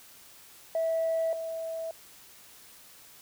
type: tone pair in turn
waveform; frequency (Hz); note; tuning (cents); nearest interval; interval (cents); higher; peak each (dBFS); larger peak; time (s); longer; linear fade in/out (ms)
sine; 653 / 653; E5 / E5; -17 / -17; unison; 0; neither; -24 / -32; first; 0.75-1.33 / 1.33-1.91; neither; 2
effects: tanh soft clip ceiling -22 dBFS + white hiss -53 dBFS RMS until 3.21 s